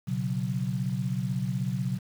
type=chord; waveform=sine; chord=B suspended second; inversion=none; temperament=equal with one note detuned; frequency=122.48 / 138.59 / 185 Hz; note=B2 / C#3 / F#3; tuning=-14 / 0 / 0 cents; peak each=-31 dBFS; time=0.07-1.99 s; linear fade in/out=20 ms; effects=8-bit